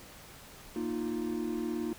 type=chord; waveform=triangle; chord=Bb suspended fourth; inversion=none; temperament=just; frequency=233.1 / 310.8 / 349.6 Hz; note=Bb3 / Eb4 / F4; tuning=0 / -2 / +2 cents; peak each=-34 dBFS; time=0.76-1.93 s; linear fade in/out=2 ms; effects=pink hiss -51 dBFS RMS until 1.98 s